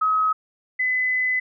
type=tone pair in turn; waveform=sine; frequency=1274 / 2014 Hz; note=D#6 / B6; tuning=+41 / +33 cents; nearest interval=minor sixth; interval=792 cents; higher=second; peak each=-17 / -19 dBFS; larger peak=first; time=0.01-0.33 / 0.79-1.4 s; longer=second; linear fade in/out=10 ms; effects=none